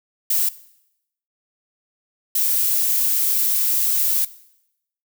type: noise bursts at uneven times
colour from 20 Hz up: violet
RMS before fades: -19 dBFS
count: 2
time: 0.3-0.49 / 2.35-4.25 s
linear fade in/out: 5 ms
effects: noise-tail reverb RT60 0.8 s tail -18 dB re dry